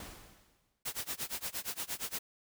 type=noise with exponential decay; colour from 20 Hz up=pink; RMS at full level=-44 dBFS; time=0-0.83 s; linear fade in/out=2 ms; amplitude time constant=180 ms
type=noise with tremolo; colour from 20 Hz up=white; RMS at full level=-36 dBFS; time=0.85-2.19 s; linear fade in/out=10 ms; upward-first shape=sine; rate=8.6 Hz; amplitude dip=95%
effects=none